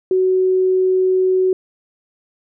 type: tone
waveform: sine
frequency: 373 Hz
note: F#4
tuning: 14 cents sharp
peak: -12 dBFS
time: 0.11-1.53 s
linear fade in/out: 2 ms
effects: none